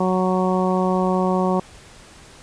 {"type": "harmonic tone", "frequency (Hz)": 185, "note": "F#3", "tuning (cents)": 0, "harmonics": [1, 2, 3, 4, 5, 6], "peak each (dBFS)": [-20, -23, -25, -26, -27, -28], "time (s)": [0, 1.6], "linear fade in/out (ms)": 5, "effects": ["pink hiss -45 dBFS RMS until 2.42 s", "resampled to 22050 Hz"]}